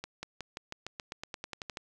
accelerating click train, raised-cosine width 0.2 ms, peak -21 dBFS, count 15, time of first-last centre 0.04-1.772 s, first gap 190 ms, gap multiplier 0.93, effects none

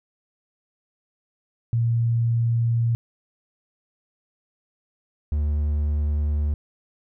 sine / triangle tone pair in turn, 116.54 / 74.18 Hz, A#2 / D2, 0 / +18 cents, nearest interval minor sixth, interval 782 cents, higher first, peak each -18 dBFS, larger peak neither, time 1.73-2.95 / 5.32-6.54 s, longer neither, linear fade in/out 0 ms, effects none

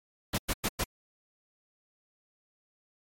pink noise bursts, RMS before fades -29 dBFS, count 4, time 0.33-0.842 s, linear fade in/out 10 ms, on 53 ms, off 100 ms, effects MP3 64 kbps

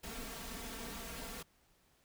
pink noise with comb filter, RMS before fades -45 dBFS, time 0.03-1.43 s, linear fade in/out 10 ms, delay 4.4 ms, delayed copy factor +0.95, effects pink hiss -71 dBFS RMS until 2.04 s

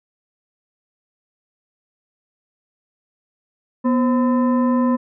sine tone with frequency modulation, 244.8 Hz, B3, 15 cents flat, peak -14 dBFS, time 3.84-4.97 s, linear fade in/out 20 ms, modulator 772 Hz, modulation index 0.64, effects none

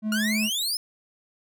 triangle tone, 215.1 Hz, A3, 39 cents flat, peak -22 dBFS, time 0.02-0.5 s, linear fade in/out 50 ms
sawtooth exponential sweep, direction up, 1396.9 to 5250 Hz, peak -22 dBFS, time 0.12-0.77 s, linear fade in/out 2 ms
effects none

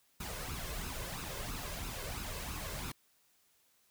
pink noise with flanger, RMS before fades -41 dBFS, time 0.2-2.92 s, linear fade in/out 5 ms, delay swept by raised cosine 0.76 to 1.96 ms, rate 3 Hz, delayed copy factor +0.6, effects white hiss -71 dBFS RMS until 3.9 s

